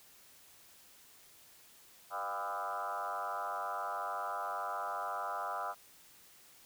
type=tone with frequency modulation; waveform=sine; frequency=1001 Hz; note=B5; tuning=23 cents sharp; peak=-35 dBFS; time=2.1-5.75 s; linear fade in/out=50 ms; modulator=97.9 Hz; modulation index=3.9; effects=white hiss -60 dBFS RMS until 6.65 s